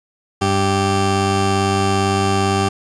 20% pulse tone pair together, 97.7 / 390.8 Hz, G2 / G4, -5 / -5 cents, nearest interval 2 octaves, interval 2400 cents, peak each -13 dBFS, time 0.41-2.69 s, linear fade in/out 10 ms, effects resampled to 22050 Hz + 8-bit

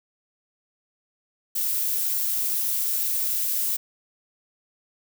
violet noise, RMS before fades -25 dBFS, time 1.55-3.77 s, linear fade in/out 10 ms, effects none

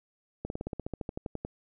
slowing click train, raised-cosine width 2 ms, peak -21 dBFS, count 15, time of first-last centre 0.45-1.45 s, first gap 51 ms, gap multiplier 1.05, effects none

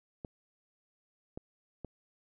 clicks, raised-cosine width 2 ms, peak -27 dBFS, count 3, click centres 0.248 / 1.375 / 1.847 s, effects none

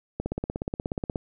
click train, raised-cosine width 2 ms, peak -15 dBFS, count 17, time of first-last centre 0.2-1.158 s, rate 16.7 Hz, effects none

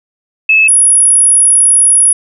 sine tone pair in turn, 2600 / 10331 Hz, E7 / E9, -24 / -36 cents, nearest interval 2 octaves, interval 2388 cents, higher second, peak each -4 dBFS, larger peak neither, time 0.49-0.68 / 0.68-2.13 s, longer second, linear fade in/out 5 ms, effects none

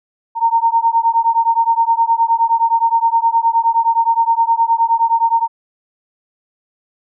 sine beating tone pair, 914 / 923.6 Hz, A#5 / A#5, -34 / -16 cents, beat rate 9.6 Hz, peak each -14 dBFS, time 0.35-5.48 s, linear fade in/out 50 ms, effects none

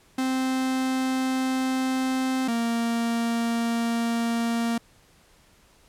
45% pulse tone pair in turn, 260.7 / 232.3 Hz, C4 / A#3, -6 / -6 cents, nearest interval major second, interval 200 cents, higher first, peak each -23 dBFS, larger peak neither, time 0.18-2.48 / 2.48-4.78 s, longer neither, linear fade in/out 5 ms, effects pink hiss -58 dBFS RMS until 5.88 s + low-pass 12000 Hz 12 dB/octave

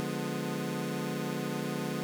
25% pulse chord, D diminished seventh, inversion none, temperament equal with one note detuned, 146.83 / 176.95 / 207.7 / 246.9 Hz, D3 / F3 / Ab3 / Cb4, 0 / +23 / 0 / 0 cents, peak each -34 dBFS, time 0-2.03 s, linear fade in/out 0 ms, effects none

